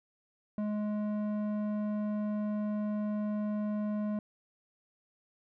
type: tone with low-pass filter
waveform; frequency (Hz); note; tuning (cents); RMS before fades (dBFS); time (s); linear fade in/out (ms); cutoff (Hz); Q
square; 210; G#3; +19; -33; 0.58-4.19; 2; 810; 0.72
effects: none